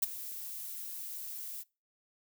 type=noise with ADSR envelope; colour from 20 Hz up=violet; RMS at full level=-26 dBFS; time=0.02-1.64 s; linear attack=10 ms; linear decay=19 ms; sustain=-16 dB; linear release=32 ms; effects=noise-tail reverb RT60 0.3 s tail -24 dB re dry